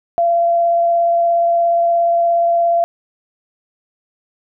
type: tone with vibrato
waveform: sine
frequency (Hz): 683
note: F5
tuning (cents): -39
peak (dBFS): -11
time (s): 0.18-2.84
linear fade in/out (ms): 0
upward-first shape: triangle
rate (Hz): 17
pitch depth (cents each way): 10
effects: none